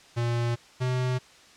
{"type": "tone pair in turn", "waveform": "square", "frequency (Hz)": [118.5, 127.01], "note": ["A#2", "B2"], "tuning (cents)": [29, 49], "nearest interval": "minor second", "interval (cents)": 120, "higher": "second", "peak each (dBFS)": -25, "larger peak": "neither", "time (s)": [[0.16, 0.56], [0.8, 1.19]], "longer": "first", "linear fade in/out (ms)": 20, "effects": ["white hiss -53 dBFS RMS until 1.56 s", "low-pass 6000 Hz 12 dB/octave"]}